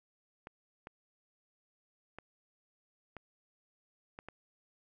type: clicks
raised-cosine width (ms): 0.5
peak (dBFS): -30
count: 6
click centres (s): 0.471 / 0.871 / 2.186 / 3.167 / 4.189 / 4.286
effects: none